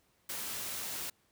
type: noise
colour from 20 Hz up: white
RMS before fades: -39 dBFS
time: 0.29-1.1 s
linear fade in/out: 5 ms
effects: pink hiss -71 dBFS RMS until 1.31 s + high-pass 60 Hz 12 dB/octave